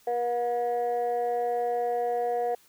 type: tone pair together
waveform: sine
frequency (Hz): 479.8 / 720.6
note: A#4 / F#5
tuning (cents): +50 / -46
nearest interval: perfect fifth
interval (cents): 704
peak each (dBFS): -26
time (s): 0.07-2.55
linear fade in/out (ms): 5
effects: tanh soft clip ceiling -21 dBFS + white hiss -60 dBFS RMS until 2.68 s